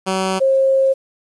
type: tone pair in turn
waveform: 10% pulse / sine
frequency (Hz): 189.4 / 535.7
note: F#3 / C5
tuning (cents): +41 / +41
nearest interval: octave + tritone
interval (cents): 1800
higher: second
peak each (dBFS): -9 / -11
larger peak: first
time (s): 0.06-0.4 / 0.4-0.94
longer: second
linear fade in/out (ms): 20
effects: resampled to 24000 Hz + 8-bit